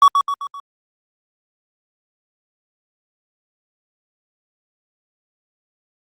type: tone with echo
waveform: triangle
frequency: 1127 Hz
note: C#6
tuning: 28 cents sharp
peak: -4 dBFS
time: 0.02-0.08 s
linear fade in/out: 2 ms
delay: 130 ms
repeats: 4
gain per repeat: -6 dB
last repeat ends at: 0.6 s
effects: Opus 32 kbps